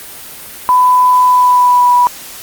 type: tone with pitch glide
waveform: sine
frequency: 1000 to 980 Hz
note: B5 to B5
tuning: +21 to -14 cents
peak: -5 dBFS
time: 0.69-2.07 s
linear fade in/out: 0 ms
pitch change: -35 cents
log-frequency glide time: 1.25-1.95 s
effects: white hiss -30 dBFS RMS until 2.42 s + Opus 32 kbps